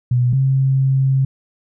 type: tone pair in turn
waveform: sine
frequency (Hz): 123.47 / 134.01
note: B2 / C3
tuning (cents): 0 / +42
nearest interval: minor second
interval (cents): 142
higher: second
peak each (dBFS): -12 / -12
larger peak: neither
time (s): 0.11-0.33 / 0.33-1.25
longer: second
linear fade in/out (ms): 5
effects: none